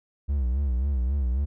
triangle tone with vibrato, 65.9 Hz, C2, 13 cents sharp, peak -20 dBFS, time 0.28-1.46 s, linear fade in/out 20 ms, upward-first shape sine, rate 3.7 Hz, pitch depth 150 cents each way, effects none

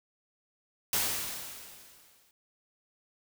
white noise with exponential decay, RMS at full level -27 dBFS, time 0.93-2.31 s, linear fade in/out 2 ms, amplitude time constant 300 ms, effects none

